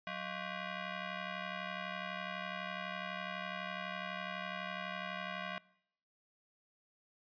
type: ring-modulated tone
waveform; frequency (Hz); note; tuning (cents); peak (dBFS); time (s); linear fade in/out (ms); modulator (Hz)
10% pulse; 440; A4; 0; -28; 0.07-5.58; 0; 256
effects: noise-tail reverb RT60 0.7 s tail -22 dB re dry + resampled to 11025 Hz